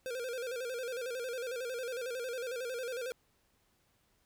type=tone with vibrato; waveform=square; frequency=493.9 Hz; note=B4; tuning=in tune; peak=-37 dBFS; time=0.06-3.12 s; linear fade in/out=0 ms; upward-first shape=square; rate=11 Hz; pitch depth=84 cents each way; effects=pink hiss -73 dBFS RMS until 4.25 s